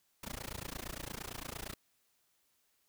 pink noise with amplitude modulation, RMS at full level -40 dBFS, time 0.23-1.74 s, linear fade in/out 5 ms, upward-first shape sine, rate 28.7 Hz, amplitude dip 100%, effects white hiss -75 dBFS RMS until 2.88 s

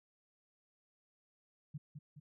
sine tone with echo, 147.7 Hz, D3, 10 cents sharp, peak -40 dBFS, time 1.74-1.78 s, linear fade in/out 10 ms, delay 210 ms, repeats 2, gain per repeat -5 dB, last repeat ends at 2.2 s, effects none

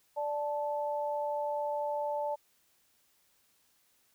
sine tone pair together, 587.3 / 875.6 Hz, D5 / A5, 0 / -9 cents, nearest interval perfect fifth, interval 691 cents, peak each -33 / -34 dBFS, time 0.16-2.36 s, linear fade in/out 20 ms, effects white hiss -70 dBFS RMS until 4.14 s

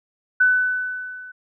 sine tone with level ramp, 1500 Hz, F#6, 23 cents sharp, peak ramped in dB -11 to -36 dBFS, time 0.4-1.32 s, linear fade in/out 10 ms, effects none

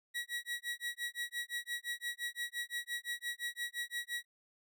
30% pulse tone with tremolo, 1917 Hz, A#6, 48 cents sharp, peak -32 dBFS, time 0.14-4.25 s, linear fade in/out 20 ms, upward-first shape sine, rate 5.8 Hz, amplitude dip 100%, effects none

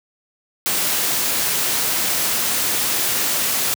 white noise, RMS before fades -20 dBFS, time 0.66-3.74 s, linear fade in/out 0 ms, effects high-pass 100 Hz 12 dB/octave

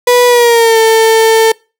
35% pulse tone with pitch glide, 490.2 to 446.9 Hz, B4 to A4, -13 to +27 cents, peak -3 dBFS, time 0.07-1.52 s, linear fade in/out 5 ms, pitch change -160 cents, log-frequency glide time 0.27-0.78 s, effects noise-tail reverb RT60 0.3 s tail -25 dB re dry

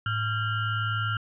square ring-modulated tone, 745 Hz, F#5, 12 cents sharp, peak -23 dBFS, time 0.06-1.17 s, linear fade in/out 2 ms, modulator 636 Hz, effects resampled to 8000 Hz

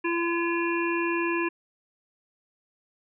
harmonic tone with a mistuned harmonic, 340 Hz, F4, 46 cents flat, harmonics 1 / 3 / 5 / 7 / 8, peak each -26 / -31 / -33 / -34 / -35 dBFS, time 0.04-1.49 s, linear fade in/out 10 ms, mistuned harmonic 7, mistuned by +24 cents, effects none

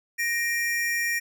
square tone pair together, 1866.6 / 2373 Hz, A#6 / D7, +2 / +17 cents, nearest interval major third, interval 415 cents, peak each -26 / -30 dBFS, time 0.18-1.2 s, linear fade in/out 20 ms, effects none

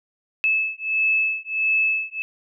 sine beating tone pair, 2607 / 2608.5 Hz, E7 / E7, -20 / -19 cents, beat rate 1.5 Hz, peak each -22 dBFS, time 0.44-2.22 s, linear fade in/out 0 ms, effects none

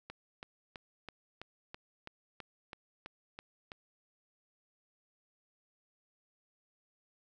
click train, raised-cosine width 0.3 ms, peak -28 dBFS, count 12, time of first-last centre 0.1-3.718 s, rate 3.04 Hz, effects none

